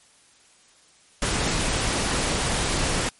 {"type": "noise", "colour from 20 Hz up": "pink", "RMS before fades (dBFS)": -24, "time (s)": [1.22, 3.09], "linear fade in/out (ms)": 2, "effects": ["white hiss -56 dBFS RMS until 3.19 s", "MP3 48 kbps"]}